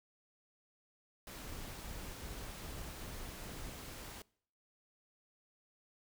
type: noise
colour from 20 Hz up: pink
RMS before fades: -49 dBFS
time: 1.27-4.22 s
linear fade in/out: 2 ms
type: noise bursts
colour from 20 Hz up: brown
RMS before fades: -47 dBFS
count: 6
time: 1.44-3.7 s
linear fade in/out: 10 ms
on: 300 ms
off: 92 ms
effects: noise-tail reverb RT60 0.6 s tail -24 dB re dry